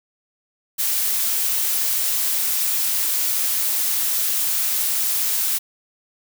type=noise; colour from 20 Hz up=blue; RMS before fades=-21 dBFS; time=0.78-5.59 s; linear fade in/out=20 ms; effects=none